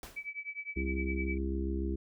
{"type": "noise with exponential decay", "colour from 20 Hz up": "pink", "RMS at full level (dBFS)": -43, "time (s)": [0.03, 0.32], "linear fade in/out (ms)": 1, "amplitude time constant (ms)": 63}
{"type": "tone with tremolo", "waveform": "sine", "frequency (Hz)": 2297, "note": "D7", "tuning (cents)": -39, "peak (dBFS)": -34, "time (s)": [0.16, 1.38], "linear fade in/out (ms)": 10, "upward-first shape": "triangle", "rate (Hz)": 9.8, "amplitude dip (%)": 100}
{"type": "harmonic tone", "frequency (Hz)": 67, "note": "C2", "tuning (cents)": 42, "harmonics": [1, 3, 4, 5, 6], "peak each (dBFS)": [-33, -39, -43, -37, -42], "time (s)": [0.76, 1.96], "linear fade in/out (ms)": 10}
{"effects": []}